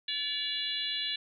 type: harmonic tone with a mistuned harmonic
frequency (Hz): 572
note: D5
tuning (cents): -46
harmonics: 3 / 4 / 5 / 6 / 7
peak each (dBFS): -42 / -44 / -37 / -35 / -35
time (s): 0.08-1.16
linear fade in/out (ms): 5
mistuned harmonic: 3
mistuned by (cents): +15
effects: none